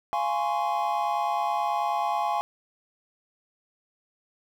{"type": "chord", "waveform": "triangle", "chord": "Db major seventh", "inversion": "first", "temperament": "just", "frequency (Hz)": [693, 831.5, 1039.4, 1108.7], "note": ["F5", "Ab5", "C6", "Db6"], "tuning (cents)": [-14, 2, -12, 0], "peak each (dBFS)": [-28, -25, -30, -31], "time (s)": [0.13, 2.41], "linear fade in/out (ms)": 0, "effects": ["9-bit"]}